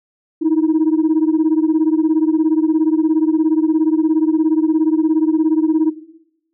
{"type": "beating tone pair", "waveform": "sine", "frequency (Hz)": [310, 327], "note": ["D#4", "E4"], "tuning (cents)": [-6, -14], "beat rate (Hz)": 17, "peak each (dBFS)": -14, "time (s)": [0.41, 5.91], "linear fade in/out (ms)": 20, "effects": ["noise-tail reverb RT60 1.0 s tail -18 dB re dry", "tanh soft clip ceiling -8 dBFS"]}